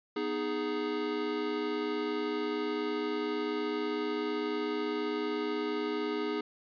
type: chord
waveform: square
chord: G# minor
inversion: first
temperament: equal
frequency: 246.9 / 311.1 / 415.3 Hz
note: B3 / D#4 / G#4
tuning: 0 / 0 / 0 cents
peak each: -40 / -36 / -34 dBFS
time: 0.16-6.41 s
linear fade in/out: 5 ms
effects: resampled to 11025 Hz